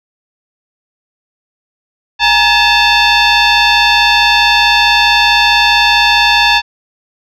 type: tone with frequency modulation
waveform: sine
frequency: 932.3 Hz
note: A#5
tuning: in tune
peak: -5 dBFS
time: 2.19-6.62 s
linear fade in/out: 50 ms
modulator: 880 Hz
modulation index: 4
effects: tanh soft clip ceiling -2 dBFS